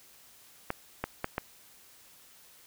clicks, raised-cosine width 0.5 ms, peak -15 dBFS, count 4, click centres 0.704 / 1.04 / 1.244 / 1.381 s, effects white hiss -57 dBFS RMS until 2.66 s

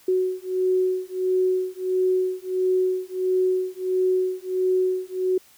sine beating tone pair, 370 / 371.5 Hz, F#4 / F#4, 0 / +7 cents, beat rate 1.5 Hz, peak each -23 dBFS, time 0.08-5.38 s, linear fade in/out 5 ms, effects white hiss -54 dBFS RMS until 5.57 s

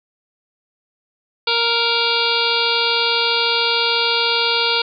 harmonic tone with a mistuned harmonic, 466.2 Hz, A#4, in tune, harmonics 1 / 2 / 3 / 5 / 6 / 7 / 8 / 9 / 10, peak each -24 / -24 / -24 / -24 / -24 / -24 / -24 / -24 / -24 dBFS, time 1.47-4.82 s, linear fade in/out 5 ms, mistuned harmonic 7, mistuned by +49 cents, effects none

